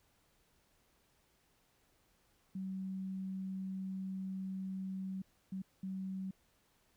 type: tone bursts at uneven times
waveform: sine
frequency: 190 Hz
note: F#3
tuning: 46 cents sharp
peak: -38 dBFS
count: 3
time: 2.55-5.22 / 5.52-5.62 / 5.83-6.31 s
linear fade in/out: 5 ms
effects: pink hiss -73 dBFS RMS until 6.96 s